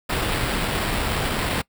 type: noise with sample-and-hold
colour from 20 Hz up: pink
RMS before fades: -24 dBFS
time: 0.09-1.62 s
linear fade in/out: 10 ms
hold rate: 6300 Hz
effects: noise-tail reverb RT60 0.1 s tail -22 dB re dry